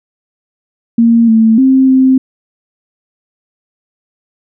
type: tone with pitch steps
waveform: sine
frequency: 231.5 / 223.1 / 264 / 261.7 Hz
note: A#3 / A3 / C4 / C4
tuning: -12 / +24 / +16 / 0 cents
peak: -4 dBFS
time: 0.98-2.18 s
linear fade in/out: 5 ms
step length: 300 ms
effects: none